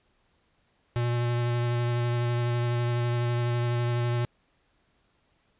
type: tone with vibrato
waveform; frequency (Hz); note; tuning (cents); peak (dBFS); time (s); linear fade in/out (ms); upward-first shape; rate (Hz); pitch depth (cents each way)
square; 120; B2; -49; -25; 0.96-4.25; 0; sine; 12; 14
effects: pink hiss -69 dBFS RMS until 5.59 s + resampled to 8000 Hz